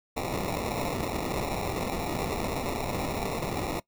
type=noise with sample-and-hold; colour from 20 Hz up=blue; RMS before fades=-31 dBFS; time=0.16-3.8 s; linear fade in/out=10 ms; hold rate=1575 Hz; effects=noise-tail reverb RT60 0.1 s tail -21 dB re dry